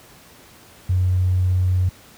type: tone with tanh clipping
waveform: triangle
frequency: 91.6 Hz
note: F#2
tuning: 17 cents flat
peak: -14 dBFS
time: 0.89-1.89 s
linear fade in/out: 5 ms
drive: 2 dB
effects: pink hiss -47 dBFS RMS until 2.17 s + high-pass 60 Hz 12 dB/octave